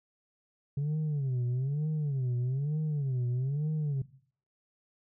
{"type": "tone with vibrato", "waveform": "sine", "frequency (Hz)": 137.8, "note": "C#3", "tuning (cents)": -10, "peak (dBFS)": -25, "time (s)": [0.77, 4.02], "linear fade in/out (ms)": 5, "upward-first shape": "sine", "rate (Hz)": 1.1, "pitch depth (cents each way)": 210, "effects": ["noise-tail reverb RT60 0.5 s tail -17 dB re dry", "tanh soft clip ceiling -27 dBFS"]}